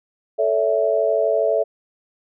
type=chord; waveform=sine; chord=A major; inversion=none; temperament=equal with one note detuned; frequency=440 / 567 / 659.3 Hz; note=A4 / C#5 / E5; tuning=0 / +39 / 0 cents; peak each=-21 / -21 / -19 dBFS; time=0.38-1.64 s; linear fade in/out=20 ms; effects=none